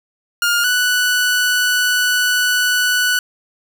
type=tone pair in turn; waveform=sawtooth; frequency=1414 / 1482.8 Hz; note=F6 / F#6; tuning=+21 / +3 cents; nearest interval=minor second; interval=82 cents; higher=second; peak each=-10 dBFS; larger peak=neither; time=0.42-0.64 / 0.64-3.19 s; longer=second; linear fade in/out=2 ms; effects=none